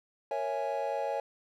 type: chord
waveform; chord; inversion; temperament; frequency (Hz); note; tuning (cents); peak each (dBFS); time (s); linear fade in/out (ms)
triangle; A# half-diminished seventh; none; equal; 466.2 / 554.4 / 659.3 / 830.6; A#4 / C#5 / E5 / G#5; 0 / 0 / 0 / 0; -37 / -32 / -35 / -33; 0.31-1.2; 2
effects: none